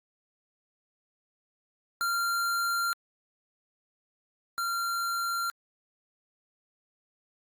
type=tone pair in turn; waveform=square; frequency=1384 / 1378.5 Hz; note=F6 / F6; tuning=-16 / -23 cents; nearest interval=unison; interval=7 cents; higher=first; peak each=-27 / -29 dBFS; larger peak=first; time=2.01-2.93 / 4.58-5.5 s; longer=neither; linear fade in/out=0 ms; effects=Opus 48 kbps